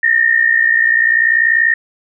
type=tone pair together; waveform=sine; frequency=1804.3 / 1864.7 Hz; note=A6 / A#6; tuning=+43 / 0 cents; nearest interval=minor second; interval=57 cents; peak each=-12 dBFS; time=0.03-1.74 s; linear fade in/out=5 ms; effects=none